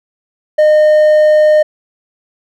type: tone with hard clipping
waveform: sine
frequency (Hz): 611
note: D#5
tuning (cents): -32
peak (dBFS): -6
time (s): 0.58-1.63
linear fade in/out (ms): 10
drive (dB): 3
effects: none